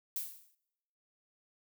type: noise with exponential decay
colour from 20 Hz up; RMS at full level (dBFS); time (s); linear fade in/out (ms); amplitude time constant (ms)
violet; -34; 0.16-0.55; 2; 84
effects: noise-tail reverb RT60 1.0 s tail -26 dB re dry